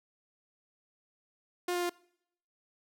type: tone with pitch steps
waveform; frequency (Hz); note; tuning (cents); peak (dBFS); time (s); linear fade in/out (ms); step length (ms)
sawtooth; 355.3 / 352.8 / 350.4; F4 / F4 / F4; +30 / +18 / +6; -26; 1.68-1.896; 5; 72
effects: noise-tail reverb RT60 0.7 s tail -23 dB re dry